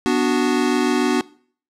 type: chord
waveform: square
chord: B minor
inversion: none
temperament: equal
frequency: 246.9 / 293.7 / 370 Hz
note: B3 / D4 / F#4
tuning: 0 / 0 / 0 cents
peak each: -21 dBFS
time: 0.06-1.21 s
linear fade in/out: 0 ms
effects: noise-tail reverb RT60 0.5 s tail -21 dB re dry + low-pass 8000 Hz 12 dB/octave